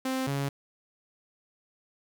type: tone pair in turn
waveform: sawtooth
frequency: 261.6 / 139.54 Hz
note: C4 / C#3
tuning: 0 / +12 cents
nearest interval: major seventh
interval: 1088 cents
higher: first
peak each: -24 dBFS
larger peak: neither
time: 0.05-0.27 / 0.27-0.49 s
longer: neither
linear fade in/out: 5 ms
effects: none